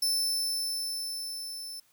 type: tone with level ramp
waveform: sawtooth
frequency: 5290 Hz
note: E8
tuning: 5 cents sharp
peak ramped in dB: -22 to -36 dBFS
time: 0.02-1.8 s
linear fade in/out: 5 ms
effects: white hiss -66 dBFS RMS until 1.92 s